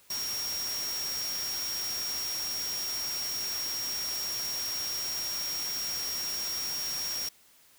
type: tone in noise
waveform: sine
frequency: 5588 Hz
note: F8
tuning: in tune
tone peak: -32 dBFS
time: 0.1-7.29 s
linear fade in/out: 5 ms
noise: white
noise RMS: -38 dBFS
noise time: 0.1-7.29 s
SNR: +3 dB
effects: white hiss -60 dBFS RMS until 7.78 s